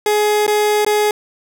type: tone with dropouts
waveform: 30% pulse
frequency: 420 Hz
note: G#4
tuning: 19 cents sharp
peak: -10 dBFS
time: 0.06-1.11 s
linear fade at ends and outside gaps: 2 ms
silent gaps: 0.466-0.478 / 0.848-0.864 s
effects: none